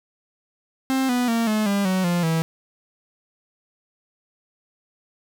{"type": "tone with pitch steps", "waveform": "45% pulse", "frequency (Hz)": [264.4, 246.7, 230.2, 214.8, 200.4, 186.96, 174.44, 162.76], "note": ["C4", "B3", "A#3", "A3", "G3", "F#3", "F3", "E3"], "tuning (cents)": [18, -2, -22, -41, 38, 18, -2, -22], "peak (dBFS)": -19, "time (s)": [0.9, 2.42], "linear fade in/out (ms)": 0, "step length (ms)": 190, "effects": []}